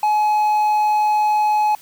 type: tone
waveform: triangle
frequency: 847 Hz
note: G#5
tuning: 34 cents sharp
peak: -12 dBFS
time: 0.03-1.75 s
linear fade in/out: 2 ms
effects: white hiss -46 dBFS RMS until 1.81 s